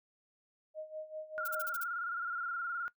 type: tone with tremolo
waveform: sine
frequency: 622.3 Hz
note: D#5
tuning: in tune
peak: -38 dBFS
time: 0.74-1.74 s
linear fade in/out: 50 ms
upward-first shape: sine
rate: 5.1 Hz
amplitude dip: 80%
type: tone with vibrato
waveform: sine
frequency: 1396.9 Hz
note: F6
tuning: in tune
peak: -34 dBFS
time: 1.38-2.88 s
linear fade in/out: 0 ms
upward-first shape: square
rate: 19 Hz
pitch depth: 44 cents each way
type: noise bursts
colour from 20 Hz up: violet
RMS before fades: -41 dBFS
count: 6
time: 1.45-1.839 s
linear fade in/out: 5 ms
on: 29 ms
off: 43 ms
effects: noise-tail reverb RT60 0.1 s tail -19 dB re dry